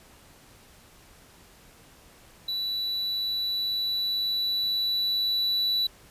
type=tone with level ramp; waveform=triangle; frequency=3951 Hz; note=B7; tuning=in tune; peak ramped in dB=-26 to -21 dBFS; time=2.48-5.87 s; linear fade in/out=5 ms; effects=pink hiss -54 dBFS RMS until 6.1 s + resampled to 32000 Hz